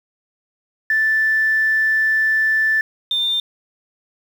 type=tone pair in turn; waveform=sine; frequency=1760 / 3598 Hz; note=A6 / A7; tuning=0 / +38 cents; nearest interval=octave; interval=1238 cents; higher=second; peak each=-13 / -16 dBFS; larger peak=first; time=0.9-2.81 / 3.11-3.4 s; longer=first; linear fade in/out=2 ms; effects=tanh soft clip ceiling -9 dBFS + 7-bit